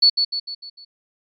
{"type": "tone with echo", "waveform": "sine", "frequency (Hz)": 4435, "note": "C#8", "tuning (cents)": 0, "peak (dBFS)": -9, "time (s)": [0.02, 0.1], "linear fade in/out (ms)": 10, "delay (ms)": 150, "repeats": 5, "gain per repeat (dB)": -6, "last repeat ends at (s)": 0.85, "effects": ["MP3 96 kbps"]}